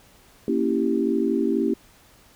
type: chord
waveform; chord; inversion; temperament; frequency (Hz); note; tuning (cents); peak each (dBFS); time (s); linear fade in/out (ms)
sine; A# diminished seventh; none; equal; 233.1 / 277.2 / 329.6 / 392; A#3 / C#4 / E4 / G4; 0 / 0 / 0 / 0; -25; 0.48-1.74; 2
effects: pink hiss -54 dBFS RMS until 2.35 s